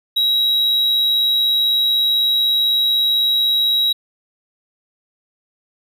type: tone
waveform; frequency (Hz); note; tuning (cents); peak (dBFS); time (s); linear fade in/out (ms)
triangle; 3854; B7; -43; -12; 0.16-3.93; 10
effects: none